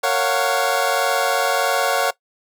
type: chord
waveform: 25% pulse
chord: Gb major seventh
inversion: first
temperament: equal with one note detuned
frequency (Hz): 458.7 / 554.4 / 698.5 / 740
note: Bb4 / Db5 / F5 / Gb5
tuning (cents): -28 / 0 / 0 / 0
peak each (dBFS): -21 / -17 / -20 / -18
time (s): 0.03-2.11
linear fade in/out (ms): 10
effects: noise-tail reverb RT60 0.1 s tail -19 dB re dry